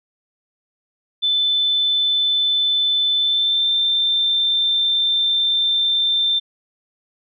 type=tone with pitch glide; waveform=sine; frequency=3520 to 3571 Hz; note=A7 to A7; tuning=0 to +25 cents; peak=-15 dBFS; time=1.22-6.4 s; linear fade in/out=20 ms; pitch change=+25 cents; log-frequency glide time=3.17-3.7 s; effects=none